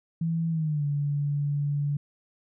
sine tone with pitch glide, 164.81 to 144.31 Hz, E3 to D3, 0 to -30 cents, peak -24 dBFS, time 0.21-1.97 s, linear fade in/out 5 ms, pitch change -230 cents, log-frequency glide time 0.5-0.85 s, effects none

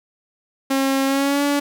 sawtooth tone with pitch glide, 270 to 286.1 Hz, C#4 to D4, -45 to -45 cents, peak -13 dBFS, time 0.7-1.6 s, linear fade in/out 10 ms, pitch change +100 cents, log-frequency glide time 1.05-1.43 s, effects none

